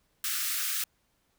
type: high-pass noise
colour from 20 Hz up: white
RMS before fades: -31 dBFS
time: 0.24-0.84 s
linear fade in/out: 2 ms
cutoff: 1200 Hz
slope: 96 dB/octave
effects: pink hiss -72 dBFS RMS until 1.38 s